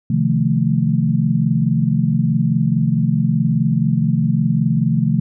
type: chord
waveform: sine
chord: F dominant seventh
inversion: second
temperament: equal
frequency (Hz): 130.81 / 155.56 / 174.61 / 220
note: C3 / Eb3 / F3 / A3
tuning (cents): 0 / 0 / 0 / 0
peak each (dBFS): -19 / -18 / -20 / -19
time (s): 0.1-5.2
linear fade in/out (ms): 5
effects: none